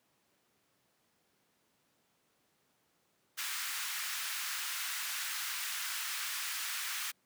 pink high-pass noise, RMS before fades -38 dBFS, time 3.37-7.12 s, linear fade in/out 20 ms, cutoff 1300 Hz, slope 24 dB/octave, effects pink hiss -74 dBFS RMS until 7.25 s + high-pass 150 Hz 12 dB/octave

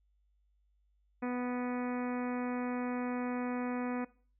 harmonic tone with a mistuned harmonic, 247.3 Hz, B3, 3 cents sharp, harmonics 1 / 2 / 3 / 4 / 5 / 6 / 7 / 8 / 9 / 10, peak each -34 / -40 / -44 / -46 / -48 / -50 / -51 / -52 / -53 / -54 dBFS, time 1.22-4.05 s, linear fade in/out 10 ms, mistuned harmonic 8, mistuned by -17 cents, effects noise-tail reverb RT60 0.4 s tail -20 dB re dry + added 50 Hz sine -69 dBFS peak until 4.39 s

